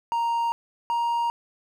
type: tone pair in turn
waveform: triangle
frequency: 932.3 / 938.8 Hz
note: A#5 / A#5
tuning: 0 / +12 cents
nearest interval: unison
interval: 12 cents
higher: second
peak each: -20 dBFS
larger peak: neither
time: 0.12-0.52 / 0.9-1.3 s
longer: neither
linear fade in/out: 0 ms
effects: none